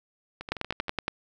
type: two click trains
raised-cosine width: 0.3 ms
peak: -11 / -21 dBFS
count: 7 / 7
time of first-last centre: 0.52-1.081 / 0.41-0.882 s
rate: 10.7 / 12.7 Hz
effects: none